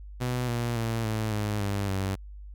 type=tone with pitch steps; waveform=sawtooth; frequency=124.2 / 119.07 / 114.16 / 109.44 / 104.92 / 100.59 / 96.44 Hz; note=B2 / A#2 / A#2 / A2 / G#2 / G2 / G2; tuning=+10 / +37 / -36 / -9 / +18 / +45 / -28 cents; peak=-23 dBFS; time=0.2-2.16 s; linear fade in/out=20 ms; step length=280 ms; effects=added 50 Hz sine -40 dBFS peak until 2.54 s